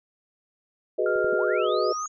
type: chord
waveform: sine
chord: G# minor seventh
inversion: third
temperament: equal with one note detuned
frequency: 370 / 418.4 / 493.9 / 622.3 Hz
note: F#4 / G#4 / B4 / D#5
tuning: 0 / +13 / 0 / 0 cents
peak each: -27 dBFS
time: 0.98-1.93 s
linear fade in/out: 10 ms
type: tone with pitch glide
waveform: sine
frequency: 1396.9 to 1244.5 Hz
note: F6 to D#6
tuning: 0 to 0 cents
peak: -28 dBFS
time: 1.06-2.06 s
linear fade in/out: 2 ms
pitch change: -200 cents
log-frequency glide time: 1.56-1.69 s
type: clicks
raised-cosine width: 3 ms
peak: -37 / -29 dBFS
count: 2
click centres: 1.159 / 1.245 s
type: linear sweep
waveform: sine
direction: up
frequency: 124.2 to 6770 Hz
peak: -35 dBFS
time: 1.32-2.08 s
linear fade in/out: 10 ms
effects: none